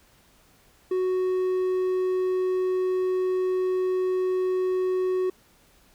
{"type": "tone", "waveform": "triangle", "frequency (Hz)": 370, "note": "F#4", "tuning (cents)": 0, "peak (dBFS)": -20, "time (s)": [0.91, 5.3], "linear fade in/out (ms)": 5, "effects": ["pink hiss -59 dBFS RMS until 5.94 s"]}